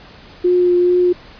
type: tone with vibrato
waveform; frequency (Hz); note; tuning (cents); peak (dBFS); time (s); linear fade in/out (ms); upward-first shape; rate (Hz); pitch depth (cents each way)
sine; 356.4; F4; +35; -10; 0.44-1.13; 10; triangle; 2.3; 15
effects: pink hiss -41 dBFS RMS until 1.39 s + resampled to 11025 Hz